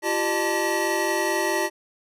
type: tone cluster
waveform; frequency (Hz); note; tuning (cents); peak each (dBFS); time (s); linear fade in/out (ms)
square; 341.7 / 386.4 / 604 / 886 / 1921; F4 / G4 / D5 / A5 / B6; -38 / -25 / +48 / +12 / -48; -29; 0.02-1.7; 50
effects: resampled to 32000 Hz